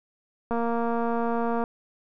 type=click train; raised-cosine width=1 ms; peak=-15 dBFS; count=264; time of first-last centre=0.51-1.639 s; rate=233 Hz; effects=none